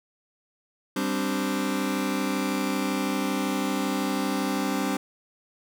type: chord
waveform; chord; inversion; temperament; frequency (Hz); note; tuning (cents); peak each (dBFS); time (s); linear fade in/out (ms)
sawtooth; G suspended fourth; none; just; 196 / 261.3 / 294; G3 / C4 / D4; 0 / -2 / +2; -25; 0.96-4.97; 5
effects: none